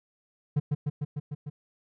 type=tone with echo; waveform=triangle; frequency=146.83 Hz; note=D3; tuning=in tune; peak=-19 dBFS; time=0.56-0.6 s; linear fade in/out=10 ms; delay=150 ms; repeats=6; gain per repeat=-2 dB; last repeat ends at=1.5 s; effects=none